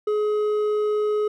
sine tone with hard clipping, 422.1 Hz, G#4, 28 cents sharp, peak -21 dBFS, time 0.07-1.28 s, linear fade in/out 5 ms, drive 5 dB, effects none

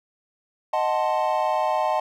triangle chord, D# diminished seventh, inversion none, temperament equal, 622.3 / 740 / 880 / 1046.5 Hz, D#5 / F#5 / A5 / C6, 0 / 0 / 0 / 0 cents, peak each -23 / -24 / -23 / -27 dBFS, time 0.73-2 s, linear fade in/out 5 ms, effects none

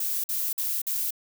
violet noise bursts, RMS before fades -28 dBFS, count 4, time 0-1.107 s, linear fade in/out 5 ms, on 240 ms, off 49 ms, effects none

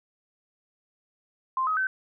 sine tone with pitch steps, 1046.5 / 1266.3 / 1532.2 Hz, C6 / D#6 / G6, 0 / +30 / -40 cents, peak -23 dBFS, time 1.57-1.87 s, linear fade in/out 2 ms, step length 100 ms, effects none

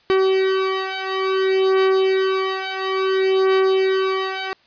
45% pulse beating tone pair, 381.1 / 381.68 Hz, G4 / G4, -49 / -46 cents, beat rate 0.58 Hz, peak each -20 / -19 dBFS, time 0.1-4.53 s, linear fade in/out 0 ms, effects white hiss -56 dBFS RMS until 4.66 s + resampled to 11025 Hz

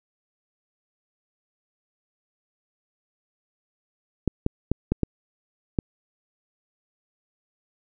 clicks, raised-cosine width 3 ms, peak -8 dBFS, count 6, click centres 4.277 / 4.464 / 4.716 / 4.92 / 5.033 / 5.788 s, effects none

